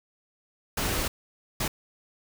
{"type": "noise bursts at uneven times", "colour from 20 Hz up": "pink", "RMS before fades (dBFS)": -28, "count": 2, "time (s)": [[0.77, 1.08], [1.6, 1.68]], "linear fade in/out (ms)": 5, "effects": []}